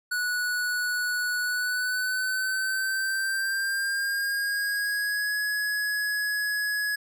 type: tone with pitch glide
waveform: square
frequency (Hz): 1472 to 1681.1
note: F#6 to G#6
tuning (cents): -9 to +21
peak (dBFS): -26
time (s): 0.11-6.96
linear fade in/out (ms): 10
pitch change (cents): +230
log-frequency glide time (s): 1.41-5.38
effects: none